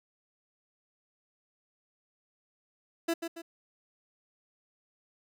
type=tone with echo; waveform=30% pulse; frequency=333.7 Hz; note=E4; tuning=21 cents sharp; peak=-24 dBFS; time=3.08-3.14 s; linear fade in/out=10 ms; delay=140 ms; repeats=2; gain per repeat=-7 dB; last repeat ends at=3.42 s; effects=none